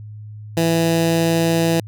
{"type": "tone with notch filter", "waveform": "15% pulse", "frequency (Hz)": 165.6, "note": "E3", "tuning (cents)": 8, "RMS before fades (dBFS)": -17, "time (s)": [0.57, 1.8], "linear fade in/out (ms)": 2, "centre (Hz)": 1400, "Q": 1.9, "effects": ["added 106 Hz sine -32 dBFS peak until 1.87 s"]}